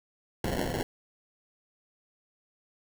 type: noise with sample-and-hold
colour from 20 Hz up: white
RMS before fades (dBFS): -31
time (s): 0.44-0.83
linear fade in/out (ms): 2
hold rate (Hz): 1225
effects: none